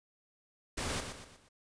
pink noise with echo, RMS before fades -36 dBFS, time 0.77-1.01 s, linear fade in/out 10 ms, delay 120 ms, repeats 4, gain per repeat -7 dB, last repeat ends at 1.49 s, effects resampled to 22050 Hz

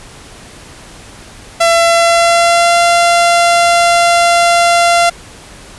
sawtooth tone with pitch glide, 674 to 688.6 Hz, E5 to F5, +38 to -25 cents, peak -3 dBFS, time 1.6-5.1 s, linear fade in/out 10 ms, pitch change +37 cents, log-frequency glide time 1.77-2.78 s, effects pink hiss -35 dBFS RMS until 5.78 s + resampled to 24000 Hz

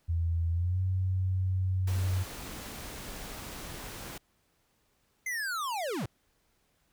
sine tone with pitch glide, 83.6 to 93.3 Hz, E2 to F#2, +25 to +15 cents, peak -26 dBFS, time 0.08-2.24 s, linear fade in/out 20 ms, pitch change +190 cents, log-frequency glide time 0.51-0.8 s
pink noise, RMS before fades -42 dBFS, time 1.87-4.18 s, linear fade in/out 5 ms
square linear sweep, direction down, 2096 to 85.1 Hz, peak -32 dBFS, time 5.26-6.06 s, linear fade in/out 5 ms
effects pink hiss -72 dBFS RMS until 6.92 s

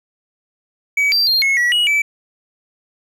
triangle tone with pitch steps, 2274 / 4700 / 4207 / 2180 / 1934 / 2907 / 2311 Hz, C#7 / D8 / C8 / C#7 / B6 / F#7 / D7, +44 / +1 / +9 / -29 / -37 / -31 / -28 cents, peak -11 dBFS, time 0.97-2.02 s, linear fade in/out 5 ms, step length 150 ms, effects none

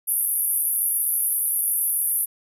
pink band-pass noise, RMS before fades -23 dBFS, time 0.07-2.26 s, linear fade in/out 20 ms, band 10000 to 13000 Hz, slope 96 dB/octave, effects none

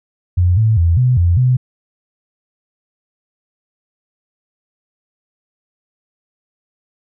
sine tone with pitch steps, 89 / 110.5 / 84.4 / 125.8 / 86.7 / 126.8 Hz, F2 / A2 / E2 / B2 / F2 / B2, +33 / +8 / +41 / +32 / -12 / +46 cents, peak -9 dBFS, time 0.37-1.57 s, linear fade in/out 10 ms, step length 200 ms, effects none

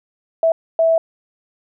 sine tone bursts at uneven times, 655 Hz, E5, 11 cents flat, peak -11 dBFS, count 2, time 0.43-0.52 / 0.79-0.98 s, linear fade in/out 2 ms, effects none

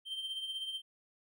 triangle tone with tremolo, 3136 Hz, G7, in tune, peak -33 dBFS, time 0.05-0.82 s, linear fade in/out 50 ms, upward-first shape triangle, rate 16 Hz, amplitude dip 60%, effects none

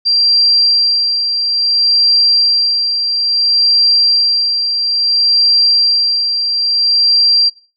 sine tone with tremolo, 4731 Hz, D8, 12 cents sharp, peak -7 dBFS, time 0.05-7.5 s, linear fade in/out 20 ms, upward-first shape sine, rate 0.59 Hz, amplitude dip 50%, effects noise-tail reverb RT60 0.4 s tail -23 dB re dry

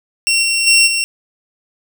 20% pulse tone with level steps, 2730 Hz, F7, 40 cents flat, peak -7 / -9 / -3 / -10 dBFS, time 0.27-1.04 s, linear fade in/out 0 ms, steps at 0.42 / 0.66 / 0.86 s, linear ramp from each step 20 ms, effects none

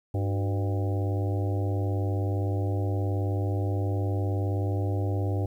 harmonic tone with a mistuned harmonic, 99.1 Hz, G2, 19 cents sharp, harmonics 1 / 3 / 4 / 5 / 6 / 7 / 8, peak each -25 / -35 / -37 / -39 / -41 / -42 / -43 dBFS, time 0.14-5.46 s, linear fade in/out 5 ms, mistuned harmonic 4, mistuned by -92 cents, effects 10-bit

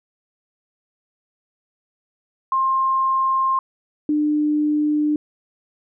sine tone pair in turn, 1060 / 299.7 Hz, C6 / D4, +22 / +35 cents, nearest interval octave + minor seventh, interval 2187 cents, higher first, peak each -16 / -16 dBFS, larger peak neither, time 2.52-3.59 / 4.09-5.16 s, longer neither, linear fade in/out 2 ms, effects none

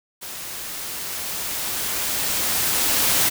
white noise with level ramp, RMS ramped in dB -34 to -18 dBFS, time 0.21-3.3 s, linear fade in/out 20 ms, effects none

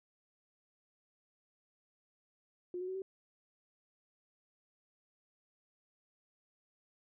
sine tone with pitch steps, 357.3 / 367.1 / 375.7 / 383.1 Hz, F4 / F#4 / F#4 / G4, +40 / -14 / +26 / -40 cents, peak -37 dBFS, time 2.74-3.02 s, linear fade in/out 2 ms, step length 70 ms, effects none

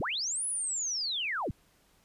sine linear two-way sweep, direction up then down, 47.49 to 10330 to 47.49 Hz, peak -30 dBFS, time 0-1.51 s, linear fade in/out 0 ms, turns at 0.46 s, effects pink hiss -66 dBFS RMS until 2.04 s + resampled to 32000 Hz

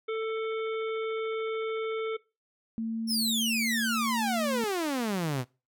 harmonic tone, 443.2 Hz, A4, 13 cents sharp, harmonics 1 / 3 / 5 / 7 / 8, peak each -29 / -39 / -41 / -50 / -49 dBFS, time 0.08-2.17 s, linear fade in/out 10 ms
sine tone with pitch glide, 225.5 to 227.7 Hz, A3 to A#3, +43 to -40 cents, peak -29 dBFS, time 2.78-4.64 s, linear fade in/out 0 ms, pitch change +17 cents, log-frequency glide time 3.49-3.72 s
sawtooth exponential sweep, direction down, 5540 to 118.6 Hz, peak -24 dBFS, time 3.07-5.45 s, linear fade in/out 50 ms
effects noise-tail reverb RT60 0.3 s tail -23 dB re dry

